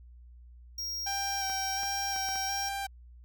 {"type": "tone", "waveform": "square", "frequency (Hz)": 5600, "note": "F8", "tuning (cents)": 4, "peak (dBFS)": -34, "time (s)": [0.78, 2.69], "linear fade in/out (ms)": 5}
{"type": "tone with vibrato", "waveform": "sawtooth", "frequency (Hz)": 784, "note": "G5", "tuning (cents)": 0, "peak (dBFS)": -29, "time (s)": [1.06, 2.87], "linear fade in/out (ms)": 10, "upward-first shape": "square", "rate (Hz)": 1.4, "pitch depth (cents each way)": 16}
{"type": "clicks", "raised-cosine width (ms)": 0.5, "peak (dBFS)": -30, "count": 5, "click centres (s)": [1.499, 1.833, 2.162, 2.288, 2.357]}
{"effects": ["added 60 Hz sine -49 dBFS peak until 3.24 s"]}